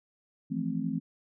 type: chord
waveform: sine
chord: F major seventh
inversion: third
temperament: just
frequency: 163.7 / 174.61 / 218.3 / 261.9 Hz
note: E3 / F3 / A3 / C4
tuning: -12 / 0 / -13 / +2 cents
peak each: -35 / -36 / -34 / -33 dBFS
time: 0.5-1 s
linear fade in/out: 20 ms
effects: none